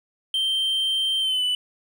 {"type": "tone with pitch glide", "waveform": "triangle", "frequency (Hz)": [3136, 2984], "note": ["G7", "F#7"], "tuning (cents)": [0, 14], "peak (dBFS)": -19, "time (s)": [0.34, 1.55], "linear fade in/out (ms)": 2, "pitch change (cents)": -86, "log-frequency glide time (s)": [1.2, 1.43], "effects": []}